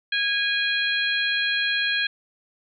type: harmonic tone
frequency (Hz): 822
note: G#5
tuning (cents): -18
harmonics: 2 / 3 / 4 / 5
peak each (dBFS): -24 / -27 / -27 / -30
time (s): 0.12-2.07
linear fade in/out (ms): 5
effects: none